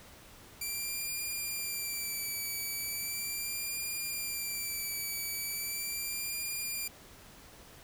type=tone with vibrato; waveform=5% pulse; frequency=2349 Hz; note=D7; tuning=in tune; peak=-25 dBFS; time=0.61-6.88 s; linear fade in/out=5 ms; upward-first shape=sine; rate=0.38 Hz; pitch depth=40 cents each way; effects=pink hiss -54 dBFS RMS until 7.83 s